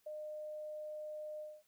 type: tone with ADSR envelope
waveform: sine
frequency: 609 Hz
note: D#5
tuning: 37 cents flat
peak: -40 dBFS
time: 0.06-1.63 s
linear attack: 9 ms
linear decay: 9 ms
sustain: -2 dB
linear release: 230 ms
effects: white hiss -75 dBFS RMS until 1.67 s